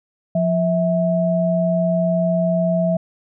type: tone pair together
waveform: sine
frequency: 175.24 / 651 Hz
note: F3 / E5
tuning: +6 / -22 cents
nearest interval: octave + major seventh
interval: 2272 cents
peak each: -18 dBFS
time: 0.35-2.97 s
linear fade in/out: 5 ms
effects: none